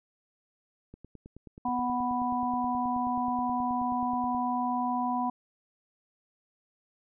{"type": "click train", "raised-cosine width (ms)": 3, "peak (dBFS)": -33, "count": 33, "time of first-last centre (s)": [0.94, 4.348], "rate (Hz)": 9.39}
{"type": "harmonic tone", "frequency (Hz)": 246.9, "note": "B3", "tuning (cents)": 0, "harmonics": [1, 3, 4], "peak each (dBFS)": [-31, -31, -31], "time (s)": [1.65, 5.3], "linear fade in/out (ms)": 5}
{"effects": []}